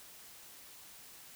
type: silence
effects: white hiss -54 dBFS RMS until 1.35 s